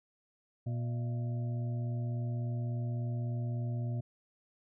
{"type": "harmonic tone with a mistuned harmonic", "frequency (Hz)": 120, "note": "B2", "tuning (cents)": -49, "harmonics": [1, 2, 3, 5, 6], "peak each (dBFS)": [-32, -44, -51, -51, -53], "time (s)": [0.66, 4.01], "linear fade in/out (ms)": 10, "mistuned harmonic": 6, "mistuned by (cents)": -90, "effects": []}